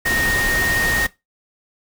sine tone in noise, 1855 Hz, A#6, 9 cents flat, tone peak -18 dBFS, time 0.05-1.07 s, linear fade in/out 10 ms, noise pink, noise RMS -23 dBFS, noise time 0.05-1.07 s, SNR +2 dB, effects noise-tail reverb RT60 0.2 s tail -18 dB re dry

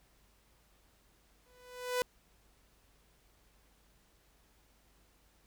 sawtooth tone with exponential growth, 497.3 Hz, B4, 12 cents sharp, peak -24 dBFS, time 1.46-2.02 s, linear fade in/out 0 ms, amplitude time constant 120 ms, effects added 50 Hz sine -69 dBFS peak until 5.46 s + pink hiss -69 dBFS RMS until 5.46 s

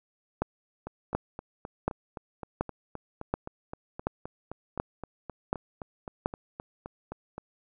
two click trains, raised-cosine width 1 ms, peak -12 / -23 dBFS, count 9 / 26, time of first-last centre 0.42-6.259 / 0.87-7.38 s, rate 1.37 / 3.84 Hz, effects none

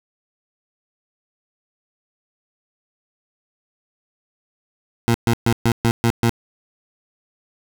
20% pulse tone bursts, 116.54 Hz, A#2, in tune, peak -9 dBFS, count 7, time 5.08-6.294 s, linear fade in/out 0 ms, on 62 ms, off 130 ms, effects none

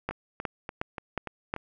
two click trains, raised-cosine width 0.5 ms, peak -14 / -20 dBFS, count 5 / 6, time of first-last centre 0.09-1.539 / 0.11-1.563 s, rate 2.76 / 3.44 Hz, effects none

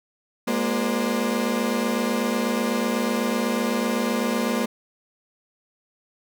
35% pulse tone cluster, 208.8 / 236.8 / 359.5 / 522 / 597 Hz, G#3 / A#3 / F#4 / C5 / D5, +10 / +27 / -50 / -4 / +28 cents, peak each -26 / -23 / -31 / -29 / -31 dBFS, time 0.47-4.66 s, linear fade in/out 10 ms, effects none

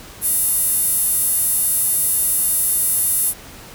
square tone with high-pass filter, 403.8 Hz, G#4, 49 cents flat, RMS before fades -18 dBFS, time 0.21-3.34 s, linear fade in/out 50 ms, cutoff 11000 Hz, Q 4.6, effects pink hiss -39 dBFS RMS until 3.74 s

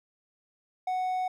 triangle tone, 740 Hz, F#5, in tune, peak -25 dBFS, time 0.87-1.28 s, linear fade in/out 5 ms, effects none

